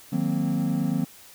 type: chord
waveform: triangle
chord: C half-diminished seventh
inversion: first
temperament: equal with one note detuned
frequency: 155.56 / 182.98 / 233.1 / 261.6 Hz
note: Eb3 / Gb3 / Bb3 / C4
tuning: 0 / -19 / 0 / 0 cents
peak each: -26 dBFS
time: 0.12-1.05 s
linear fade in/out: 10 ms
effects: white hiss -49 dBFS RMS until 1.34 s